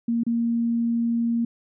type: tone with dropouts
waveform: sine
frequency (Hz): 233.1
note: A#3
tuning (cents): 0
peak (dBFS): -20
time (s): 0.08-1.45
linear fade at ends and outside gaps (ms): 5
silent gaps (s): 0.235-0.265
effects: none